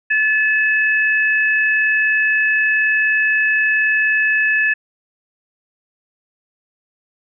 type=tone pair together; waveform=sine; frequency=1728 / 2589 Hz; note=A6 / E7; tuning=-32 / -32 cents; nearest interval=perfect fifth; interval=700 cents; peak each=-14 / -19 dBFS; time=0.1-4.74 s; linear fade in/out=10 ms; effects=none